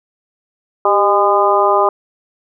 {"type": "harmonic tone with a mistuned harmonic", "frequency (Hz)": 203.8, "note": "G#3", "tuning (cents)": -32, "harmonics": [2, 3, 4, 5, 6], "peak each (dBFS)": [-16, -16, -16, -16, -16], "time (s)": [0.85, 1.89], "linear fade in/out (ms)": 2, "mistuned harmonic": 2, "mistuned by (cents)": -52, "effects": []}